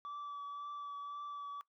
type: tone with vibrato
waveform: sine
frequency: 1153 Hz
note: D6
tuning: 32 cents flat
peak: -39 dBFS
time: 0.05-1.61 s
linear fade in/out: 0 ms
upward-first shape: triangle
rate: 1.9 Hz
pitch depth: 18 cents each way
effects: noise-tail reverb RT60 0.1 s tail -22 dB re dry + tanh soft clip ceiling -41 dBFS